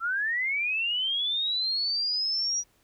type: linear sweep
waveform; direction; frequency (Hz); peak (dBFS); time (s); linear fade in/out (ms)
sine; up; 1318.5 to 5800; -25; 0-2.64; 50
effects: pink hiss -66 dBFS RMS until 2.83 s